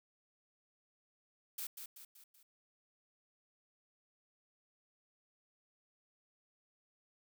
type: noise with echo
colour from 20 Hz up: blue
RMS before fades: -42 dBFS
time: 1.58-1.67 s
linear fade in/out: 5 ms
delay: 190 ms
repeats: 4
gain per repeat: -6 dB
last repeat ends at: 2.43 s
effects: none